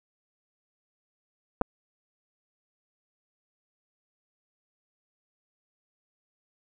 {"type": "clicks", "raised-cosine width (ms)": 1, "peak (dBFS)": -11, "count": 2, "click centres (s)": [1.613, 1.617], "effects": []}